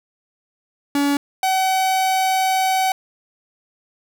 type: tone pair in turn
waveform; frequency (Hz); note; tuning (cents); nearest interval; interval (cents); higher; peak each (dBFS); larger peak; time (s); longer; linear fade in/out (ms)
45% pulse; 284.3 / 757.4; C#4 / F#5; +44 / +40; octave + perfect fourth; 1696; second; -16 / -16; neither; 0.95-1.17 / 1.43-2.92; second; 2
effects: none